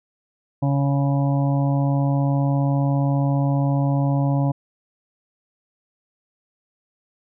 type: harmonic tone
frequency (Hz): 139.6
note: C#3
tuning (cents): +13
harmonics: 1 / 2 / 4 / 5 / 6 / 7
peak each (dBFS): -18 / -24 / -30 / -32 / -34 / -35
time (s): 0.62-4.52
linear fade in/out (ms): 10
effects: none